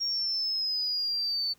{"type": "exponential sweep", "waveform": "sine", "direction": "down", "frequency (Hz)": [5588, 4481], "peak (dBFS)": -26, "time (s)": [0, 1.54], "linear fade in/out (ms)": 20, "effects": ["tanh soft clip ceiling -22 dBFS", "pink hiss -63 dBFS RMS until 1.58 s"]}